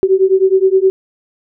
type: beating tone pair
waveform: sine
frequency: 376.4 / 386 Hz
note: F#4 / G4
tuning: +30 / -27 cents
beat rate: 9.6 Hz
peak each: -11 dBFS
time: 0.03-0.9 s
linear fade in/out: 0 ms
effects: none